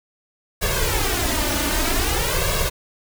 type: noise with flanger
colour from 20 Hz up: pink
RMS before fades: -21 dBFS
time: 0.61-2.7 s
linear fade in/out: 20 ms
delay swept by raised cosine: 1.8 to 3.4 ms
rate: 0.52 Hz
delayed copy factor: +1
effects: none